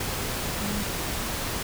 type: tone in noise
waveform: sine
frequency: 205.9 Hz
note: G#3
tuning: 15 cents flat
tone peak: -30 dBFS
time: 0.61-0.83 s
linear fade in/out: 5 ms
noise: pink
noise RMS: -30 dBFS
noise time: 0-1.63 s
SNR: -3 dB
effects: none